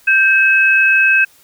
sine tone pair together, 1568 / 2571 Hz, G6 / E7, 0 / -44 cents, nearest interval major sixth, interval 856 cents, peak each -11 dBFS, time 0.07-1.25 s, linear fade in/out 10 ms, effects white hiss -49 dBFS RMS until 1.43 s

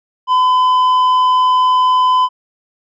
sine tone with tanh clipping, 1012 Hz, B5, 42 cents sharp, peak -10 dBFS, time 0.27-2.29 s, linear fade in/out 50 ms, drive 6 dB, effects none

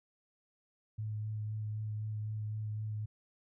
sine tone with vibrato, 107.3 Hz, A2, 43 cents flat, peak -35 dBFS, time 0.98-3.06 s, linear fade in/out 10 ms, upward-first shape sine, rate 3.9 Hz, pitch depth 15 cents each way, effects none

